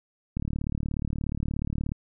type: click train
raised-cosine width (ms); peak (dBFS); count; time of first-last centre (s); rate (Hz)
5; -17; 58; 0.37-1.919; 36.8
effects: none